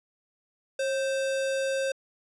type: tone with sample-and-hold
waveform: sine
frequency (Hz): 540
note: C#5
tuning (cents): -45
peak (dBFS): -25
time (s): 0.79-1.92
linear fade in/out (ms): 5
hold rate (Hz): 2100
effects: resampled to 22050 Hz

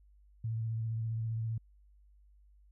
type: tone with vibrato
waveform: sine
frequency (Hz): 112.6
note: A2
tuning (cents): +40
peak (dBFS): -32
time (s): 0.44-1.58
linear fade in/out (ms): 5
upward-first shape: square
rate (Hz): 15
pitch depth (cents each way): 20
effects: added 50 Hz sine -59 dBFS peak until 2.71 s

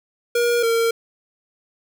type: tone pair in turn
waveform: square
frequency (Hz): 475.9 / 459.4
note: A#4 / A#4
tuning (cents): +36 / -25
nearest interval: minor second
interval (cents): 61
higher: first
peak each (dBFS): -17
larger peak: neither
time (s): 0.35-0.63 / 0.63-0.91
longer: neither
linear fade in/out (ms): 5
effects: none

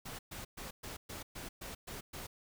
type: noise bursts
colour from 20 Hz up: pink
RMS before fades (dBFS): -45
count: 9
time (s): 0.05-2.27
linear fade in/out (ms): 10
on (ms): 140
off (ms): 120
effects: none

